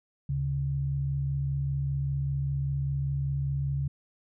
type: tone pair together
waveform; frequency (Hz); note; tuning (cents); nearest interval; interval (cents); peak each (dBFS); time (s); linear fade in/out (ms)
sine; 73.31 / 138.4; D2 / C#3; -3 / -2; major seventh; 1101; -34 / -27; 0.29-3.88; 5
effects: none